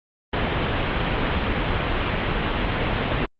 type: low-pass noise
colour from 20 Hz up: pink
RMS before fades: -23 dBFS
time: 0.33-3.26 s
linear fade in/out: 5 ms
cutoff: 3400 Hz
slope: 48 dB/octave
effects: Opus 32 kbps